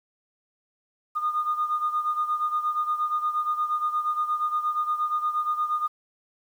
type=beating tone pair; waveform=sine; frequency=1221 / 1229.5 Hz; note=D#6 / D#6; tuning=-33 / -21 cents; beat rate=8.5 Hz; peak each=-24 / -29 dBFS; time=1.15-5.88 s; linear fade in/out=20 ms; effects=tanh soft clip ceiling -16 dBFS + 9-bit